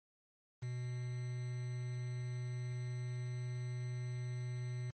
triangle tone with quantisation, 123.47 Hz, B2, in tune, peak -36 dBFS, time 0.62-4.91 s, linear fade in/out 10 ms, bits 9, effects MP3 32 kbps

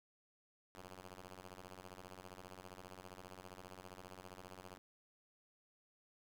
5% pulse ring-modulated tone, 92.5 Hz, F#2, in tune, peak -38 dBFS, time 0.75-4.78 s, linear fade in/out 0 ms, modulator 270 Hz, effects none

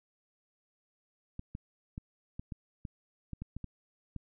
clicks, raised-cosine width 5 ms, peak -27 dBFS, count 11, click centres 1.394 / 1.551 / 1.979 / 2.395 / 2.522 / 2.852 / 3.333 / 3.42 / 3.566 / 3.643 / 4.163 s, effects none

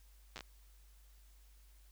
slowing click train, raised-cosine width 0.2 ms, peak -28 dBFS, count 5, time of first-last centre 0.36-0.407 s, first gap 8 ms, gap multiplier 1.27, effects added 50 Hz sine -59 dBFS peak until 1.91 s + white hiss -70 dBFS RMS until 1.91 s

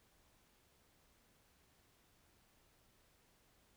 silence, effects pink hiss -72 dBFS RMS until 3.76 s

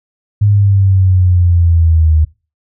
sine exponential sweep, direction down, 104.2 to 77 Hz, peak -6 dBFS, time 0.41-2.25 s, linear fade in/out 10 ms, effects noise-tail reverb RT60 0.3 s tail -22 dB re dry

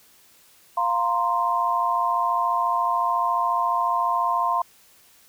sine chord, F suspended fourth, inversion none, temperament equal, 698.5 / 932.3 / 1046.5 Hz, F5 / Bb5 / C6, 0 / 0 / 0 cents, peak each -26 / -25 / -22 dBFS, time 0.77-4.62 s, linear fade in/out 5 ms, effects white hiss -55 dBFS RMS until 5.28 s

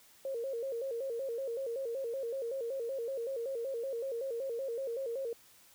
sine tone with vibrato, 501 Hz, B4, 25 cents sharp, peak -34 dBFS, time 0.25-5.33 s, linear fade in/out 2 ms, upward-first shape square, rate 5.3 Hz, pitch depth 130 cents each way, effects white hiss -61 dBFS RMS until 5.74 s

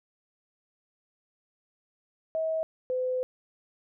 sine tone pair in turn, 641 / 508.8 Hz, E5 / C5, -49 / -48 cents, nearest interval major third, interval 399 cents, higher first, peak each -26 dBFS, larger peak neither, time 2.35-2.63 / 2.9-3.23 s, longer second, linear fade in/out 0 ms, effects none

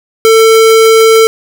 square tone, 446.7 Hz, A4, 26 cents sharp, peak -3 dBFS, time 0.25-1.27 s, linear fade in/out 0 ms, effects none

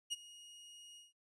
sawtooth tone with ADSR envelope, 2876 Hz, F#7, 50 cents flat, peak -31 dBFS, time 0.1-1.13 s, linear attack 27 ms, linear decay 25 ms, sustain -19 dB, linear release 160 ms, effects noise-tail reverb RT60 0.1 s tail -25 dB re dry + resampled to 24000 Hz

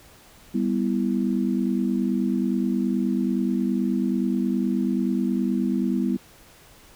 sine chord, E minor, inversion first, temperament just, 197.78 / 247.2 / 329.6 Hz, G3 / B3 / E4, +16 / +2 / 0 cents, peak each -24 / -24 / -28 dBFS, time 0.54-6.17 s, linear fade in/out 10 ms, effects pink hiss -51 dBFS RMS until 6.95 s

